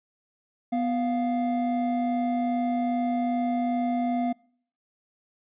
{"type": "tone pair together", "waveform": "triangle", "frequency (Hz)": [247, 698.5], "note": ["B3", "F5"], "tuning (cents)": [0, 0], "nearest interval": "octave + tritone", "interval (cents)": 1800, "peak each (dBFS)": [-23, -26], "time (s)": [0.72, 4.33], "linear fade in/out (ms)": 10, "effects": ["noise-tail reverb RT60 0.6 s tail -26 dB re dry", "resampled to 8000 Hz"]}